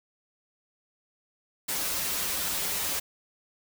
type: noise with comb filter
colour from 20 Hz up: white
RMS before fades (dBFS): -30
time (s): 1.68-3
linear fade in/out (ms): 10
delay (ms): 8.3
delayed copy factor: -0.8
effects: none